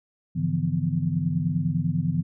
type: tone cluster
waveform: sine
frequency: 101.4 / 144.2 / 164.8 / 174.6 / 247.8 Hz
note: G#2 / D3 / E3 / F3 / B3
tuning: -41 / -31 / 0 / 0 / +6 cents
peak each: -33 / -27 / -25 / -30 / -34 dBFS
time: 0.35-2.23 s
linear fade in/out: 20 ms
effects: none